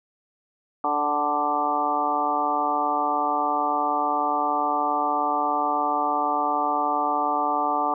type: harmonic tone with a mistuned harmonic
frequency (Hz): 146.83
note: D3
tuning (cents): 0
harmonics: 2 / 3 / 4 / 5 / 6 / 7 / 8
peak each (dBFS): -32 / -35 / -33 / -26 / -26 / -32 / -26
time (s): 0.84-7.94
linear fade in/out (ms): 2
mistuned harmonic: 5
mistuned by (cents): +23
effects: none